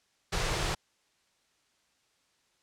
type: band-stop noise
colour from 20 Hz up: pink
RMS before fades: -30 dBFS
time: 0.32-0.75 s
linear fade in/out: 10 ms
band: 190 to 320 Hz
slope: 96 dB/octave
effects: white hiss -71 dBFS RMS until 2.62 s + low-pass 7000 Hz 12 dB/octave